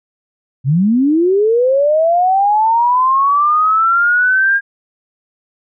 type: linear sweep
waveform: sine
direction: up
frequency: 123.47 to 1625 Hz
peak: -9 dBFS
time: 0.64-4.61 s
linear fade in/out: 50 ms
effects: none